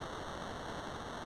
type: noise with sample-and-hold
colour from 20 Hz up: violet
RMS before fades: -43 dBFS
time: 0-1.25 s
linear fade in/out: 20 ms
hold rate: 2450 Hz
effects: low-pass 6000 Hz 12 dB/octave

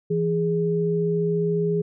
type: tone pair together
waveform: sine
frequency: 166.7 / 414.3 Hz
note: E3 / G#4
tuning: +20 / -4 cents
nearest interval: octave + major third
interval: 1576 cents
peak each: -23 / -22 dBFS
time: 0.1-1.82 s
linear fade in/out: 10 ms
effects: none

